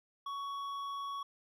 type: tone with hard clipping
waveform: sine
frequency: 1118 Hz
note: C#6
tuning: 14 cents sharp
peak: -39 dBFS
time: 0.26-1.23 s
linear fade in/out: 5 ms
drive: 7 dB
effects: none